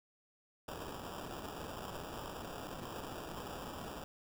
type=noise with sample-and-hold; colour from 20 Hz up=white; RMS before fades=-45 dBFS; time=0.68-4.04 s; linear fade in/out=2 ms; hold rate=2100 Hz; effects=none